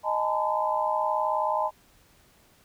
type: tone cluster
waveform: sine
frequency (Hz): 620 / 843 / 902 / 1015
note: D#5 / G#5 / A5 / B5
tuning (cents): -6 / +26 / +43 / +47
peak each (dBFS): -29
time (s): 0.03-1.71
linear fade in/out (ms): 50
effects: pink hiss -60 dBFS RMS until 2.64 s